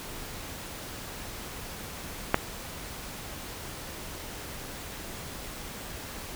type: click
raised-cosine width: 0.5 ms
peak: -4 dBFS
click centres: 2.344 s
effects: pink hiss -40 dBFS RMS until 6.35 s